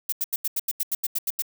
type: noise bursts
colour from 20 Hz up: violet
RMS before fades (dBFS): -25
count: 12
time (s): 0.09-1.422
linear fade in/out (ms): 5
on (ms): 34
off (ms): 84
effects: none